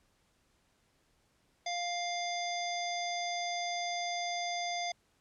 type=harmonic tone; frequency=700 Hz; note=F5; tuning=4 cents sharp; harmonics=1 / 3 / 5 / 7 / 9; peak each=-35 / -40 / -42 / -43 / -45 dBFS; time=1.66-4.92 s; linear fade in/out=5 ms; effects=pink hiss -72 dBFS RMS until 5.2 s + low-pass 10000 Hz 12 dB/octave